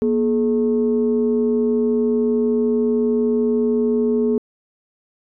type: tone pair together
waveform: sine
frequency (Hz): 238.7 / 425.3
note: A#3 / G#4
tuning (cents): +41 / +41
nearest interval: minor seventh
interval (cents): 1000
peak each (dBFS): -17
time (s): 0.02-4.38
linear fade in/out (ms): 0
effects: tanh soft clip ceiling -9 dBFS